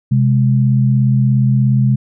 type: tone pair together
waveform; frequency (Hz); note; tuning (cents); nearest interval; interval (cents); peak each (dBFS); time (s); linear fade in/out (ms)
sine; 130 / 207; C3 / G#3; -11 / -5; minor sixth; 806; -10 / -16; 0.11-1.96; 10
effects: none